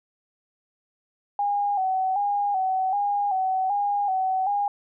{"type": "tone with vibrato", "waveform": "sine", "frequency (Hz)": 784, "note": "G5", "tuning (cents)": 0, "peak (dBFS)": -21, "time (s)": [1.39, 4.68], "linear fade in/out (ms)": 2, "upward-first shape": "square", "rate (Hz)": 1.3, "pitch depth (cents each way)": 65, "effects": []}